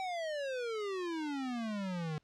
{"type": "exponential sweep", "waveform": "square", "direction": "down", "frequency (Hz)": [773, 150], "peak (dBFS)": -36, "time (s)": [0, 2.18], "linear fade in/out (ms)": 0, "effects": ["pink hiss -75 dBFS RMS until 2.23 s", "low-pass 5000 Hz 12 dB/octave"]}